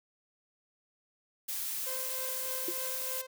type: noise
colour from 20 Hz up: blue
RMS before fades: -36 dBFS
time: 1.48-3.22 s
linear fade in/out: 10 ms
type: tone with tremolo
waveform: sawtooth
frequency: 519 Hz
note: C5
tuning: 14 cents flat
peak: -36 dBFS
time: 1.86-3.27 s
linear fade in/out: 10 ms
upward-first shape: triangle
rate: 3.3 Hz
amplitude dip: 55%
type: tone with exponential decay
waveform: sine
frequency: 349 Hz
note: F4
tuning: 1 cent flat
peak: -29 dBFS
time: 2.68-2.75 s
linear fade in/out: 5 ms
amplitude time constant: 15 ms
effects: none